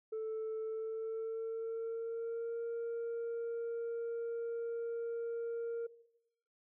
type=tone with pitch glide; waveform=sine; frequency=440 to 464.8 Hz; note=A4 to A#4; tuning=0 to -5 cents; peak=-34 dBFS; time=0.12-5.87 s; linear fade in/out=10 ms; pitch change=+95 cents; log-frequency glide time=0.59-2.61 s; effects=noise-tail reverb RT60 0.8 s tail -18 dB re dry + tanh soft clip ceiling -35 dBFS